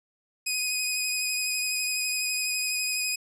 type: tone with vibrato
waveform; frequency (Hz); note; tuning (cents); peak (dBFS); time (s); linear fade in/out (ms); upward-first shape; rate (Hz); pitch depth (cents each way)
15% pulse; 2500; D#7; +8; -19; 0.46-3.16; 10; sine; 12; 19
effects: resampled to 32000 Hz

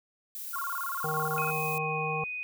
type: noise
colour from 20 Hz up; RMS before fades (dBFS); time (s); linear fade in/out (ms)
violet; -39; 0.35-1.78; 0
type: tone with vibrato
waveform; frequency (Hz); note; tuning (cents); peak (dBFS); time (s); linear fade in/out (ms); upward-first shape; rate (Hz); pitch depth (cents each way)
sine; 1236; D#6; -12; -32; 0.53-1.52; 10; square; 18; 220
type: harmonic tone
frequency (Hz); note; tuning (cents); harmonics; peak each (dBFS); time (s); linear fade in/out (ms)
155.56; D#3; 0; 1 / 3 / 5 / 7; -35 / -35 / -35 / -35; 1.04-2.24; 2
type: tone with pitch glide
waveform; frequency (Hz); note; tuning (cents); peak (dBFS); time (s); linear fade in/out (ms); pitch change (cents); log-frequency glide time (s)
sine; 2526 to 2491; D#7 to D#7; +26 to +1; -33; 1.38-2.43; 0; -25; 1.48-1.99
effects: none

